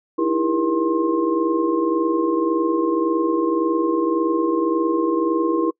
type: tone cluster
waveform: sine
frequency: 309.2 / 331 / 399.9 / 475.2 / 1064 Hz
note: D#4 / E4 / G4 / A#4 / C6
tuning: -11 / +7 / +35 / +33 / +29 cents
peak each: -27 / -19 / -26 / -24 / -26 dBFS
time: 0.18-5.71 s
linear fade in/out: 10 ms
effects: noise-tail reverb RT60 0.1 s tail -26 dB re dry